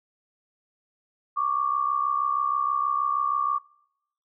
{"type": "tone pair together", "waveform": "sine", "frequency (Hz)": [1114.7, 1181], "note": ["C#6", "D6"], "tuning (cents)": [9, 9], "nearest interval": "minor second", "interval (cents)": 100, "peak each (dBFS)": -25, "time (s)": [1.36, 3.59], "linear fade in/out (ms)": 20, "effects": ["noise-tail reverb RT60 0.8 s tail -24 dB re dry"]}